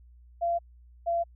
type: tone pair in turn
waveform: sine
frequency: 685 / 681.4 Hz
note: F5 / F5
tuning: -34 / -43 cents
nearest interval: unison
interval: 9 cents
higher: first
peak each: -24 dBFS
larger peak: neither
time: 0.41-0.59 / 1.06-1.24 s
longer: neither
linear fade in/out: 20 ms
effects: added 60 Hz sine -51 dBFS peak until 1.35 s